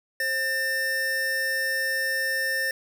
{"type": "tone pair together", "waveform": "square", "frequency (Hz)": [532.5, 1800], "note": ["C5", "A6"], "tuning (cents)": [30, 39], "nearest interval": "octave + major sixth", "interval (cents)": 2109, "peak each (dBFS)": [-35, -25], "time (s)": [0.2, 2.71], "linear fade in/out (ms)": 2, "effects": []}